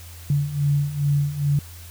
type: beating tone pair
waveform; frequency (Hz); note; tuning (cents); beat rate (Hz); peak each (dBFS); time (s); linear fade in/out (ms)
sine; 142 / 144.4; C#3 / D3; +42 / -29; 2.4; -24 / -20; 0.3-1.59; 2
effects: added 85 Hz sine -39 dBFS peak until 1.9 s + white hiss -45 dBFS RMS until 1.9 s